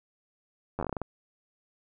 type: slowing click train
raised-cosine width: 1 ms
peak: -18 dBFS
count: 10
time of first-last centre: 0.79-1.017 s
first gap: 10 ms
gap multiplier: 1.22
effects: none